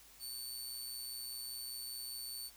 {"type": "tone with amplitude modulation", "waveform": "20% pulse", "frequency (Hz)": 4500, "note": "C#8", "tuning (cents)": 25, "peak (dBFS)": -34, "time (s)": [0.19, 2.51], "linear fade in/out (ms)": 50, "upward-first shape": "sine", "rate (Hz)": 125, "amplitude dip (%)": 55, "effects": ["added 50 Hz sine -69 dBFS peak until 2.56 s", "white hiss -60 dBFS RMS until 2.56 s"]}